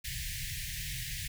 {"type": "band-stop noise", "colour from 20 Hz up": "pink", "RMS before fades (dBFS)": -38, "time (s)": [0.04, 1.28], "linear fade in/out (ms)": 10, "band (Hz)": [160, 1700], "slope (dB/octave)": 96, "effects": []}